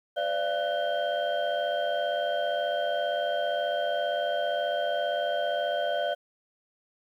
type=tone cluster; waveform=sine; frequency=514 / 589 / 687 / 1496 / 3170 Hz; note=C5 / D5 / F5 / F#6 / G7; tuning=-31 / +5 / -29 / +19 / +19 cents; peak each=-35 / -28 / -29 / -35 / -37 dBFS; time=0.16-6.15 s; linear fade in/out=20 ms; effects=tanh soft clip ceiling -18 dBFS + 10-bit